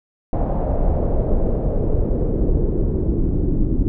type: noise with low-pass filter sweep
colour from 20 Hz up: brown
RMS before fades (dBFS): -18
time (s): 0.33-3.88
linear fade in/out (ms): 0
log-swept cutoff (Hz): 720 to 300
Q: 2.7
effects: none